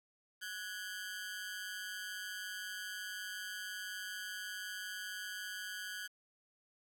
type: ring-modulated tone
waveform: sawtooth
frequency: 1567 Hz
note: G6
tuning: 1 cent flat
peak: -35 dBFS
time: 0.41-6.08 s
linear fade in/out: 20 ms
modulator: 97.3 Hz
effects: 11-bit